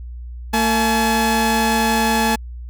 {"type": "tone pair together", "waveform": "sawtooth", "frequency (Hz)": [226.3, 854.4], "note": ["A3", "G#5"], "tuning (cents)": [49, 49], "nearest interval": "octave + major seventh", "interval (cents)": 2300, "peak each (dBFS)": -14, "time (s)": [0.53, 2.36], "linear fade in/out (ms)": 10, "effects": ["added 60 Hz sine -29 dBFS peak until 2.69 s"]}